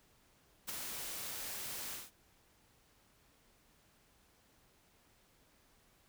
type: noise with ADSR envelope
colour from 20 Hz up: white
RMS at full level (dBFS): -39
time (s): 0.67-2.11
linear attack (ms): 22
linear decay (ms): 12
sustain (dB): -4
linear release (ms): 190
effects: pink hiss -69 dBFS RMS until 6.08 s